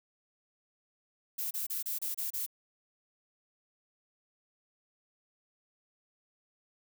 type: noise bursts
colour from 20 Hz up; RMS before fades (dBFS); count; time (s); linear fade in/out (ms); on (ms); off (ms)
violet; -35; 7; 1.38-2.464; 10; 130; 29
effects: none